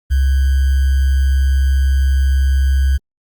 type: tone with sample-and-hold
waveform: sine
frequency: 67 Hz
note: C2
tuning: 42 cents sharp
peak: -10 dBFS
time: 0.1-2.98 s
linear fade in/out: 20 ms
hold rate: 1575 Hz
effects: Opus 32 kbps